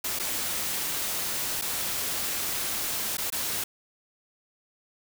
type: noise with dropouts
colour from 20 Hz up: white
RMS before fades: -30 dBFS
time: 0.04-3.64 s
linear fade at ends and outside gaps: 5 ms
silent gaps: 0.19-0.196 / 1.614-1.62 / 3.171-3.181 / 3.302-3.323 s
effects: none